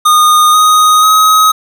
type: tone with pitch steps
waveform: square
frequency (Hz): 1228 / 1247.3 / 1266.9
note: D#6 / D#6 / D#6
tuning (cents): -23 / +4 / +31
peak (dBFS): -5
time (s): 0.05-1.52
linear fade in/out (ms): 10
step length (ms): 490
effects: none